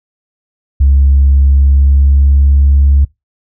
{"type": "tone with pitch glide", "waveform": "sine", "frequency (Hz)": [68.8, 69.84], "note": ["C#2", "C#2"], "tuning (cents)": [-12, 14], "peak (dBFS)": -3, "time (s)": [0.8, 3.05], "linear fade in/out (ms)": 10, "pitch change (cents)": 26, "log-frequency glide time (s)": [1.48, 2.63], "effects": ["noise-tail reverb RT60 0.2 s tail -24 dB re dry", "tanh soft clip ceiling -1 dBFS"]}